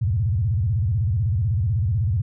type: tone with vibrato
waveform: sine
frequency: 100.3 Hz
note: G2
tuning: 40 cents sharp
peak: -18 dBFS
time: 0.01-2.22 s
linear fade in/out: 10 ms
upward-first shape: square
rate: 16 Hz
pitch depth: 280 cents each way
effects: none